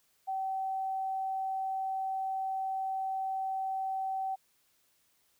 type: tone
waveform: sine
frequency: 767 Hz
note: G5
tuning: 38 cents flat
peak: -31 dBFS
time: 0.27-4.36 s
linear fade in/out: 20 ms
effects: white hiss -71 dBFS RMS until 5.39 s